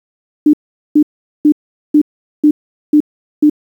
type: tone bursts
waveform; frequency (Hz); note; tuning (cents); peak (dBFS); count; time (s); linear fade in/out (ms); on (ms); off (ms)
sine; 299.1; D4; +32; -4; 7; 0.46-3.498; 5; 74; 420
effects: 7-bit